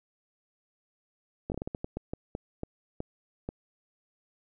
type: slowing click train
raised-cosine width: 2 ms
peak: -20 dBFS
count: 14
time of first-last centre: 1.5-3.489 s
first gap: 19 ms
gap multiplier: 1.31
effects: none